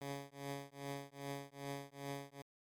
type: tone with tremolo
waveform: 10% pulse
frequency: 140 Hz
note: C#3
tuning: 18 cents sharp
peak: -32 dBFS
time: 0.01-2.42 s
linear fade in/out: 5 ms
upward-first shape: triangle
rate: 2.5 Hz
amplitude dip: 100%
effects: MP3 96 kbps